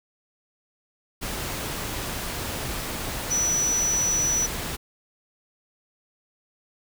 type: tone in noise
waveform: sine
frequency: 5920 Hz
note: F#8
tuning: in tune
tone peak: -21 dBFS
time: 3.3-4.47 s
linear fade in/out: 20 ms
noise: pink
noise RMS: -31 dBFS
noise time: 1.21-4.77 s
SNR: +7 dB
effects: none